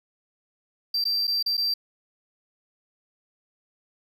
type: tone with dropouts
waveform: triangle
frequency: 4699 Hz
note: D8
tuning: in tune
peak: -21 dBFS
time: 0.94-1.74 s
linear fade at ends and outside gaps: 5 ms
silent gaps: 1.041-1.052 / 1.271-1.277 / 1.427-1.461 / 1.57-1.577 s
effects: none